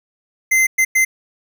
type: tone bursts at uneven times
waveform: square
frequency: 2071 Hz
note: C7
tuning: 18 cents flat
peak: -12 dBFS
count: 3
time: 0.51-0.67 / 0.78-0.85 / 0.95-1.05 s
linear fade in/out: 10 ms
effects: none